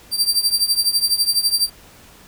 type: tone with tremolo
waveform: sawtooth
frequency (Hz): 4699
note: D8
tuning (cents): 0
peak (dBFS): -9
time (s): 0.11-1.7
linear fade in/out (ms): 50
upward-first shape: triangle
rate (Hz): 12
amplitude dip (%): 90
effects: pink hiss -46 dBFS RMS until 2.27 s